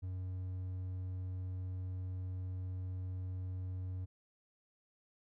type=tone; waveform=triangle; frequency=92.4 Hz; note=F#2; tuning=2 cents flat; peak=-36 dBFS; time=0.02-4.06 s; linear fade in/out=20 ms; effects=none